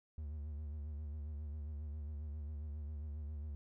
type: tone with vibrato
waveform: triangle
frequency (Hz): 74.6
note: D2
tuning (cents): +28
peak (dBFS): -39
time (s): 0.18-3.55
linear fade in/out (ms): 0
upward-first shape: sine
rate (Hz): 7.4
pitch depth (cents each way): 74
effects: none